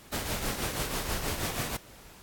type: noise with tremolo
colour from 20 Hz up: pink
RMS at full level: -30 dBFS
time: 0.12-1.77 s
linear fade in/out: 10 ms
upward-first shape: triangle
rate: 6.2 Hz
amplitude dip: 60%
effects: pink hiss -52 dBFS RMS until 2.22 s + AAC 64 kbps